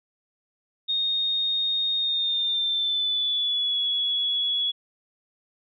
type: tone with pitch glide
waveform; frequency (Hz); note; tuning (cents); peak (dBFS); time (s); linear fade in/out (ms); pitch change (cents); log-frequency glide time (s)
sine; 3700 to 3373; A#7 to G#7; -14 to +26; -22; 0.88-4.72; 20; -160; 1.98-3.79
effects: none